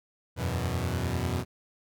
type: chord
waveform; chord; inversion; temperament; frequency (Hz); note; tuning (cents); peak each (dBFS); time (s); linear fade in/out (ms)
sawtooth; E suspended second; none; equal; 82.41 / 92.5 / 123.47; E2 / F#2 / B2; 0 / 0 / 0; -28; 0.36-1.45; 50
effects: none

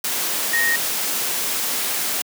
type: tone in noise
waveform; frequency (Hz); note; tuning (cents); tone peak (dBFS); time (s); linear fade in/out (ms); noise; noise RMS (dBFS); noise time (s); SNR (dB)
sine; 1864.7; A#6; 0; -17; 0.53-0.76; 5; white; -23; 0.04-2.22; +3
effects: high-pass 200 Hz 12 dB/octave

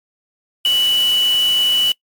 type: tone in noise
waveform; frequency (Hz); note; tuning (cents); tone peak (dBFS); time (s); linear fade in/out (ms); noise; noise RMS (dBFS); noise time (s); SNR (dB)
sine; 2960; F#7; 0; -12; 0.65-1.92; 2; white; -28; 0.65-1.92; +13
effects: noise-tail reverb RT60 0.1 s tail -23 dB re dry + MP3 96 kbps

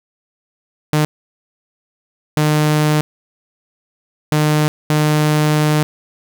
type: tone bursts at uneven times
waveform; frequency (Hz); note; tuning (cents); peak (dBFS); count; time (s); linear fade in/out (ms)
sawtooth; 151.8; D#3; -42; -8; 4; 0.93-1.05 / 2.37-3.01 / 4.32-4.68 / 4.9-5.83; 0
effects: none

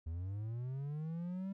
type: linear sweep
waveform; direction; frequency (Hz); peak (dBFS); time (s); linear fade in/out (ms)
triangle; up; 77.9 to 197.1; -36; 0.06-1.53; 10
effects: none

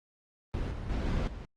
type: noise with level steps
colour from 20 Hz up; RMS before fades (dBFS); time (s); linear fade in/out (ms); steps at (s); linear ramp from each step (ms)
brown; -32 / -37 / -32 / -30 / -42; 0.54-1.45; 0; 0.71 / 0.89 / 1.06 / 1.27; 5
effects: low-pass 5000 Hz 12 dB/octave + Opus 32 kbps

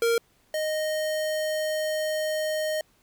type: tone pair in turn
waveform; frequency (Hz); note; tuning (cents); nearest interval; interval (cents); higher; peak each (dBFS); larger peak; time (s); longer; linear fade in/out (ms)
square; 464.2 / 619.6; A#4 / D#5; -7 / -7; perfect fourth; 500; second; -21 / -26; first; 0.02-0.18 / 0.54-2.81; second; 2
effects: pink hiss -64 dBFS RMS until 3.02 s

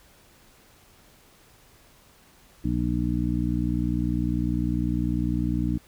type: harmonic tone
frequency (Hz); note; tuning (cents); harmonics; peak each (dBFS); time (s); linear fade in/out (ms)
60; B1; -49; 1 / 2 / 3 / 4 / 5; -29 / -29 / -29 / -29 / -29; 2.64-5.78; 10
effects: pink hiss -56 dBFS RMS until 5.87 s

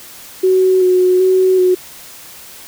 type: tone with vibrato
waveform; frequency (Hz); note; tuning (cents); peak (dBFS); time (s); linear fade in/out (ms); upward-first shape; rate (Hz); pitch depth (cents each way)
sine; 370; F#4; 0; -8; 0.43-1.75; 10; square; 1.3; 18
effects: white hiss -36 dBFS RMS until 2.67 s

